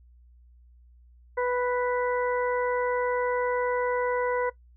harmonic tone, 493.9 Hz, B4, in tune, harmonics 1 / 2 / 3 / 4, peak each -25 / -31 / -35 / -37 dBFS, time 1.37-4.5 s, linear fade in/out 10 ms, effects noise-tail reverb RT60 0.1 s tail -17 dB re dry + added 60 Hz sine -52 dBFS peak until 4.76 s

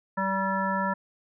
harmonic tone, 192.8 Hz, G3, 28 cents flat, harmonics 1 / 3 / 5 / 7 / 9, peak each -30 / -33 / -28 / -33 / -33 dBFS, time 0.17-0.94 s, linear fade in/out 10 ms, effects none

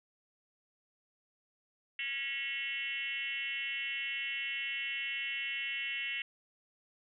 sine tone with frequency modulation, 2454 Hz, D#7, 25 cents flat, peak -34 dBFS, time 1.99-6.22 s, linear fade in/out 2 ms, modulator 265 Hz, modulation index 2.2, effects none

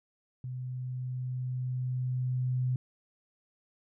sine tone with level ramp, 126.9 Hz, B2, 47 cents sharp, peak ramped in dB -35 to -26 dBFS, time 0.44-2.76 s, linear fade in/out 2 ms, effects none

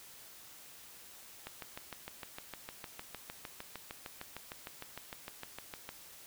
click train, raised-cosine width 0.3 ms, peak -26 dBFS, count 30, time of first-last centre 1.47-5.891 s, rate 6.56 Hz, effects white hiss -54 dBFS RMS until 6.26 s

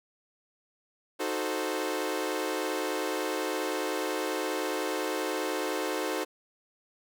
sawtooth chord, D# diminished seventh, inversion none, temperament equal, 311.1 / 370 / 440 / 523.3 Hz, D#4 / F#4 / A4 / C5, 0 / 0 / 0 / 0 cents, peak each -31 dBFS, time 1.19-6.25 s, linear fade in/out 20 ms, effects none

